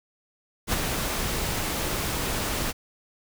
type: noise with ADSR envelope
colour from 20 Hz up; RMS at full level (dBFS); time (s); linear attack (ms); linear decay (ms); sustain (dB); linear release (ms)
pink; -23; 0.67-2.73; 58; 20; -5; 30
effects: none